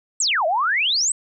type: exponential two-way sweep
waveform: sine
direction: down then up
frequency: 8372 to 604 to 8372 Hz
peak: -17 dBFS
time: 0.2-1.12 s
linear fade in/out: 2 ms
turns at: 0.46 s
effects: none